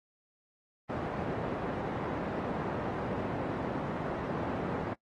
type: band-pass noise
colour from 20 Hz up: pink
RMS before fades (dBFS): -35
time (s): 0.89-4.94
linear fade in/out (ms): 10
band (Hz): 130 to 1000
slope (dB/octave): 12
effects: noise-tail reverb RT60 0.1 s tail -21 dB re dry + AAC 32 kbps